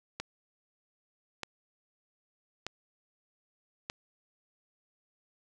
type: click train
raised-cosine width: 0.2 ms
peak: -18 dBFS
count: 4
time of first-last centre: 0.2-3.899 s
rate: 0.811 Hz
effects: none